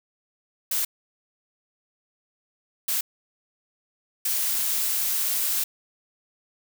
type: noise bursts at uneven times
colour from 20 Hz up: blue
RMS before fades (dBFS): -25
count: 3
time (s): 0.71-0.85 / 2.88-3.01 / 4.25-5.64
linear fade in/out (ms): 5
effects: none